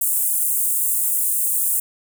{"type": "high-pass noise", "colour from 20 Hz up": "pink", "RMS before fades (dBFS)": -20, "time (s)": [0.01, 1.8], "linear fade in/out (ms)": 5, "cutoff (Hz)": 8200, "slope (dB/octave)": 48, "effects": []}